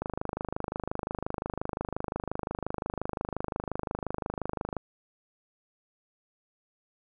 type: click train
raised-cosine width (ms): 1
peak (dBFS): -17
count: 123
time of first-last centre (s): 0.02-4.767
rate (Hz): 25.7
effects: none